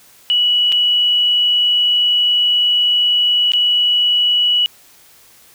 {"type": "tone with dropouts", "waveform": "sine", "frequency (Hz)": 2937, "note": "F#7", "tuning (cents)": -13, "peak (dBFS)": -11, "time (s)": [0.3, 4.66], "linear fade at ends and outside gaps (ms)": 0, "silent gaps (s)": [[0.72, 0.724], [3.519, 3.535]], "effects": ["white hiss -47 dBFS RMS until 5.54 s"]}